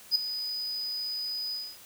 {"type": "tone with ADSR envelope", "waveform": "triangle", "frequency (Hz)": 4978, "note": "D#8", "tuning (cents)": 0, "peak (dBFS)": -17, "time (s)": [0.11, 1.78], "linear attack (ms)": 43, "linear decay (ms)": 8, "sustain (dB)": -13, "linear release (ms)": 250, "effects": ["white hiss -51 dBFS RMS until 1.85 s"]}